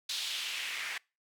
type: noise with band-pass filter sweep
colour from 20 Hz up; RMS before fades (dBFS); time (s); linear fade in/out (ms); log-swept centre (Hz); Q
white; -37; 0.09-0.98; 5; 3900 to 1900; 2.3
effects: noise-tail reverb RT60 0.3 s tail -26 dB re dry